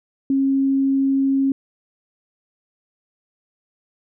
sine tone, 271.3 Hz, C#4, 37 cents flat, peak -15 dBFS, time 0.3-1.52 s, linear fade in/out 2 ms, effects none

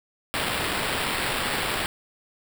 blue noise with sample-and-hold, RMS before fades -27 dBFS, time 0.34-1.86 s, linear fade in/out 0 ms, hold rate 6300 Hz, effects none

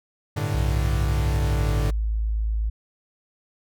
45% pulse chord, G suspended second, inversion none, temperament equal, 98 / 110 / 146.83 Hz, G2 / A2 / D3, 0 / 0 / 0 cents, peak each -28 dBFS, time 0.36-1.91 s, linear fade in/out 10 ms
sine tone with pitch glide, 61.74 to 54.06 Hz, B1 to A1, 0 to -30 cents, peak -21 dBFS, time 0.54-2.7 s, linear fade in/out 10 ms, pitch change -230 cents, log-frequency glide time 1.45-1.78 s
effects none

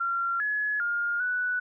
sine tone with pitch steps, 1375 / 1696 / 1414 / 1482 Hz, F6 / G#6 / F6 / F#6, -27 / +36 / +21 / +2 cents, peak -25 dBFS, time 0-1.6 s, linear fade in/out 10 ms, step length 400 ms, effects none

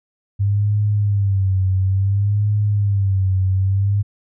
sine tone with vibrato, 99.2 Hz, G2, 21 cents sharp, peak -14 dBFS, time 0.39-4.03 s, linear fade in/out 20 ms, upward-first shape sine, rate 0.58 Hz, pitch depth 88 cents each way, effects none

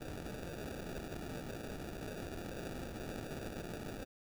blue noise with sample-and-hold, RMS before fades -44 dBFS, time 0-4.05 s, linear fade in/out 20 ms, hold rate 1050 Hz, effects none

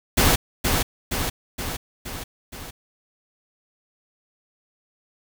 pink noise with echo, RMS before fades -17 dBFS, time 0.17-0.36 s, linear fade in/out 10 ms, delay 470 ms, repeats 5, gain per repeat -4 dB, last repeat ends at 2.71 s, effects none

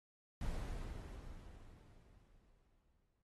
brown noise with exponential decay, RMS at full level -40 dBFS, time 0.41-3.22 s, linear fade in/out 2 ms, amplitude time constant 610 ms, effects noise-tail reverb RT60 0.1 s tail -19 dB re dry + AAC 32 kbps

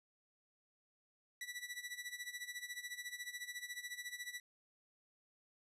sawtooth tone with tremolo, 1959 Hz, B6, 15 cents flat, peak -38 dBFS, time 1.41-4.4 s, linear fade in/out 2 ms, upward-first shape sine, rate 14 Hz, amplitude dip 80%, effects resampled to 32000 Hz

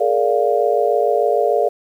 sine chord, Bb dominant seventh, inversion third, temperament just, 419.5 / 466.2 / 582.7 / 699.2 Hz, Ab4 / Bb4 / D5 / F5, +17 / 0 / -14 / +2 cents, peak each -19 dBFS, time 0-1.69 s, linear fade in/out 10 ms, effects 8-bit

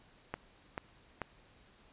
click train, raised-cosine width 0.5 ms, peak -21 dBFS, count 3, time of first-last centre 0.34-1.217 s, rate 2.28 Hz, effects pink hiss -63 dBFS RMS until 1.92 s + resampled to 8000 Hz

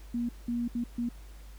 sine tone bursts at uneven times, 237.9 Hz, A#3, 35 cents sharp, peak -28 dBFS, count 4, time 0.14-0.29 / 0.48-0.68 / 0.75-0.84 / 0.98-1.09 s, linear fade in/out 5 ms, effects added 50 Hz sine -45 dBFS peak until 1.58 s + pink hiss -58 dBFS RMS until 1.58 s

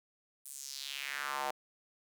square tone with high-pass filter sweep, 69.3 Hz, C#2, in tune, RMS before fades -40 dBFS, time 0.45-1.51 s, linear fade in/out 5 ms, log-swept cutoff 10000 to 710 Hz, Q 2.7, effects none

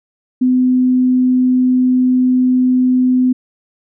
sine tone, 253.6 Hz, B3, 46 cents sharp, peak -9 dBFS, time 0.41-3.33 s, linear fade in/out 10 ms, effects none

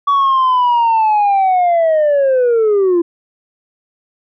sine linear sweep, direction down, 1138 to 334.9 Hz, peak -7 dBFS, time 0.07-3.02 s, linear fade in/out 10 ms, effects tanh soft clip ceiling -8 dBFS

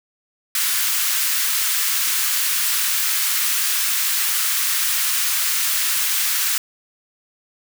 white high-pass noise, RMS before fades -20 dBFS, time 0.55-6.58 s, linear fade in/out 2 ms, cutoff 1200 Hz, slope 24 dB/octave, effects none

